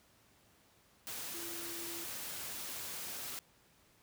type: tone in noise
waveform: sine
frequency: 338.5 Hz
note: E4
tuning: 46 cents sharp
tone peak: -48 dBFS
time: 1.34-2.04 s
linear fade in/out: 0 ms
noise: white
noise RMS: -43 dBFS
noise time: 1.07-3.39 s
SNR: -8 dB
effects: pink hiss -67 dBFS RMS until 4.02 s + high-pass 60 Hz 12 dB/octave